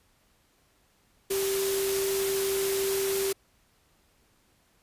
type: tone in noise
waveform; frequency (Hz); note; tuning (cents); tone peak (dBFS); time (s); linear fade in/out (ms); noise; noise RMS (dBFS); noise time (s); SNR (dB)
sine; 390; G4; -9; -26; 1.3-3.33; 10; white; -32; 1.3-3.33; +3
effects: pink hiss -66 dBFS RMS until 4.82 s + resampled to 32000 Hz